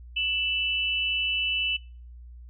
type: tone pair together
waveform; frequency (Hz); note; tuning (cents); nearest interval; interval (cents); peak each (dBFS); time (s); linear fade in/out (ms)
sine; 2648 / 2970; E7 / F#7; +7 / +6; major second; 199; -27; 0.16-1.77; 10
effects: noise-tail reverb RT60 0.4 s tail -23 dB re dry + added 60 Hz sine -42 dBFS peak until 2.49 s